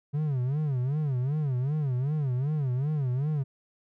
triangle tone with vibrato, 138.4 Hz, C#3, 2 cents flat, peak -23 dBFS, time 0.13-3.44 s, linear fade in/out 20 ms, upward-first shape sine, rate 2.6 Hz, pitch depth 200 cents each way, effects none

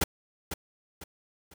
pink noise with echo, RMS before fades -25 dBFS, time 0.01-0.04 s, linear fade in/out 5 ms, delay 500 ms, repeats 3, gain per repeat -9 dB, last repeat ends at 1.54 s, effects none

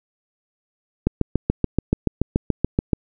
click train, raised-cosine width 3 ms, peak -4 dBFS, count 14, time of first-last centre 1.07-2.932 s, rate 6.98 Hz, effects none

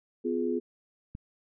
sine chord, F diminished, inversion second, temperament just, 251.4 / 349.2 / 419.1 Hz, Cb4 / F4 / Ab4, +31 / 0 / +16 cents, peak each -31 dBFS, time 0.24-0.6 s, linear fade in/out 20 ms
click, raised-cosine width 5 ms, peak -27 dBFS, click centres 1.151 s
effects none

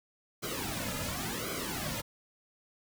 pink noise with flanger, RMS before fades -36 dBFS, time 0.42-2.02 s, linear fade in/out 20 ms, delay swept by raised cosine 1.1 to 2.7 ms, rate 0.92 Hz, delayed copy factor -0.9, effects none

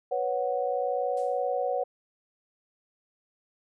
sine chord, B suspended second, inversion none, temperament equal, 493.9 / 554.4 / 740 Hz, B4 / C#5 / F#5, 0 / 0 / 0 cents, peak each -30 dBFS, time 0.11-1.84 s, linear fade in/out 10 ms
blue noise with exponential decay, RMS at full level -47 dBFS, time 1.17-1.52 s, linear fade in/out 2 ms, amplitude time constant 74 ms
effects resampled to 22050 Hz

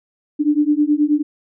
sine beating tone pair, 292.3 / 301.7 Hz, D4 / D4, -8 / +47 cents, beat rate 9.4 Hz, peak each -16 dBFS, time 0.39-1.23 s, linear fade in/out 20 ms, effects none

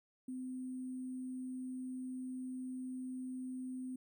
sine tone with sample-and-hold, 256.1 Hz, C4, 37 cents flat, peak -40 dBFS, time 0.28-3.96 s, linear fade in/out 5 ms, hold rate 8820 Hz, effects none

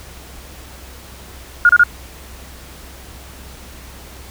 sine tone bursts, 1428 Hz, F6, 38 cents sharp, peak -5 dBFS, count 3, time 1.65-1.836 s, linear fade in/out 2 ms, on 42 ms, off 30 ms, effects added 64 Hz sine -38 dBFS peak until 4.3 s + pink hiss -39 dBFS RMS until 4.3 s

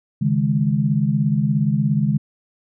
sine chord, C# suspended second, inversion none, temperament equal, 138.59 / 155.56 / 207.7 Hz, C#3 / D#3 / G#3, 0 / 0 / 0 cents, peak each -20 dBFS, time 0.21-2.18 s, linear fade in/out 10 ms, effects none

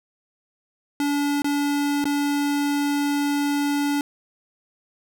square tone with dropouts, 287.5 Hz, D4, 37 cents flat, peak -21 dBFS, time 1-4.01 s, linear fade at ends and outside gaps 1 ms, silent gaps 1.42-1.444 / 2.042-2.054 s, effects none

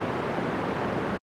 pink band-pass noise, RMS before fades -28 dBFS, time 0-1.18 s, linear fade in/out 20 ms, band 150 to 1500 Hz, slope 12 dB/octave, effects high-pass 80 Hz 12 dB/octave + Opus 24 kbps

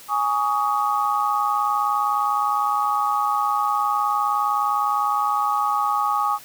sine chord, Ab suspended fourth, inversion none, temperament equal with one note detuned, 830.6 / 1124.9 / 1244.5 Hz, Ab5 / Db6 / Eb6, 0 / +25 / 0 cents, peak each -23 dBFS, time 0.08-6.39 s, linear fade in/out 50 ms, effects white hiss -44 dBFS RMS until 6.44 s

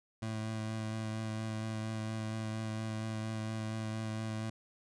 25% pulse tone with vibrato, 110 Hz, A2, in tune, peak -32 dBFS, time 0.22-4.5 s, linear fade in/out 5 ms, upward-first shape sine, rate 4.3 Hz, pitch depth 16 cents each way, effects resampled to 22050 Hz

